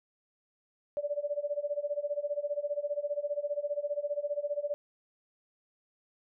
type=tone with tremolo; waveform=sine; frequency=582 Hz; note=D5; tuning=16 cents flat; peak=-27 dBFS; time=0.97-4.74 s; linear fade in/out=0 ms; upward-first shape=sine; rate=15 Hz; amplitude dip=90%; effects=none